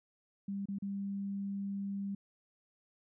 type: tone with dropouts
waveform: sine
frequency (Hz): 198.4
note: G3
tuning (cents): +21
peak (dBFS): -35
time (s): 0.48-2.15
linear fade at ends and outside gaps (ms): 5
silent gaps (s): 0.657-0.685 / 0.786-0.822
effects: none